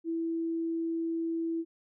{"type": "tone", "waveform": "sine", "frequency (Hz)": 330, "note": "E4", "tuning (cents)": 2, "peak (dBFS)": -29, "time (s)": [0.04, 1.65], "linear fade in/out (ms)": 50, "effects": []}